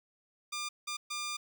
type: tone bursts at uneven times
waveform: 10% pulse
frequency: 1200 Hz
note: D6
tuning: 37 cents sharp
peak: -27 dBFS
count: 3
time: 0.52-0.69 / 0.87-0.97 / 1.1-1.37 s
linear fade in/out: 10 ms
effects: none